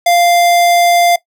square tone, 696 Hz, F5, 6 cents flat, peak -8 dBFS, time 0.06-1.16 s, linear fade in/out 5 ms, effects noise-tail reverb RT60 0.1 s tail -18 dB re dry

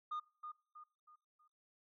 sine tone with echo, 1223 Hz, D#6, 30 cents flat, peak -36 dBFS, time 0.11-0.2 s, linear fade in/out 10 ms, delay 320 ms, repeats 4, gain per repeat -8 dB, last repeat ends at 1.48 s, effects noise-tail reverb RT60 0.5 s tail -23 dB re dry + tanh soft clip ceiling -37 dBFS

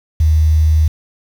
sine tone with quantisation, 78 Hz, D#2, 5 cents sharp, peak -8 dBFS, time 0.2-0.88 s, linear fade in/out 5 ms, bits 6, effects none

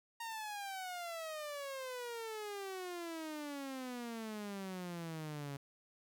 sawtooth exponential sweep, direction down, 932.3 to 138 Hz, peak -38 dBFS, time 0.2-5.57 s, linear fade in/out 5 ms, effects none

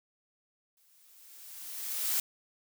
blue noise with exponential growth, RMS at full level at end -28 dBFS, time 0.77-2.2 s, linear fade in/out 2 ms, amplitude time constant 310 ms, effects none

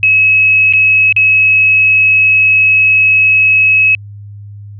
sine tone with dropouts, 2569 Hz, E7, 45 cents flat, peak -5 dBFS, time 0.03-3.95 s, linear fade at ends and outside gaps 1 ms, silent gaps 0.726-0.735 / 1.125-1.164 s, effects added 102 Hz sine -27 dBFS peak until 4.79 s

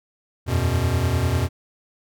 square chord, E suspended second, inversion none, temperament equal, 82.41 / 92.5 / 123.47 Hz, E2 / F#2 / B2, 0 / 0 / 0 cents, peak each -24 dBFS, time 0.46-1.49 s, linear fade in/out 50 ms, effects none

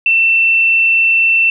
sine tone, 2684 Hz, E7, 31 cents sharp, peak -8 dBFS, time 0.06-1.5 s, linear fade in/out 2 ms, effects none

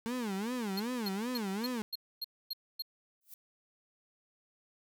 35% pulse tone with vibrato, 220 Hz, A3, in tune, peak -32 dBFS, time 0.06-1.82 s, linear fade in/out 0 ms, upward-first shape sine, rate 2.6 Hz, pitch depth 250 cents each way
square tone bursts, 4245 Hz, C8, 24 cents sharp, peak -35 dBFS, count 8, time 0.77-2.822 s, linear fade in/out 5 ms, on 29 ms, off 260 ms
violet noise with exponential growth, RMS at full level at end -45 dBFS, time 3.21-3.34 s, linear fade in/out 2 ms, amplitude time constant 27 ms
effects none

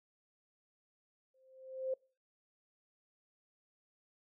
sine tone with exponential growth, 523.3 Hz, C5, in tune, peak -31 dBFS, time 1.34-1.94 s, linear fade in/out 5 ms, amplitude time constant 130 ms, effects noise-tail reverb RT60 0.4 s tail -26 dB re dry

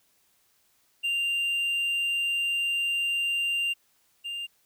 triangle tone pair in turn, 2786 / 2797 Hz, F7 / F7, -5 / +2 cents, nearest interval unison, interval 7 cents, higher second, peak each -23 / -30 dBFS, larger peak first, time 1.03-3.74 / 4.24-4.47 s, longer first, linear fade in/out 20 ms, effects white hiss -67 dBFS RMS until 4.65 s

